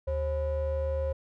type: ring-modulated tone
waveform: triangle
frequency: 230.6 Hz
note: A#3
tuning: 19 cents flat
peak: -22 dBFS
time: 0.07-1.13 s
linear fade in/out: 10 ms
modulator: 305 Hz
effects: none